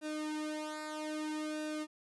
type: tone with flanger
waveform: sawtooth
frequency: 306.4 Hz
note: D#4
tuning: 27 cents flat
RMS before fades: -39 dBFS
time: 0.01-1.87 s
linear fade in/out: 50 ms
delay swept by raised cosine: 0.94 to 2.94 ms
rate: 0.62 Hz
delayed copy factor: -0.85
effects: resampled to 24000 Hz + 12-bit